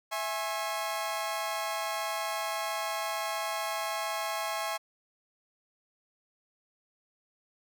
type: chord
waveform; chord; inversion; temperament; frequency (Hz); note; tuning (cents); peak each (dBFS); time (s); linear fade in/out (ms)
sawtooth; C# minor; first; equal with one note detuned; 659.3 / 830.6 / 1080.3; E5 / G#5 / C#6; 0 / 0 / -45; -32; 0.11-4.78; 20
effects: none